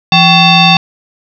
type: tone with frequency modulation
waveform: sine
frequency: 1721 Hz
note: A6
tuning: 39 cents flat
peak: -3 dBFS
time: 0.12-0.77 s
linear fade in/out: 2 ms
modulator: 946 Hz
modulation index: 2.6
effects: none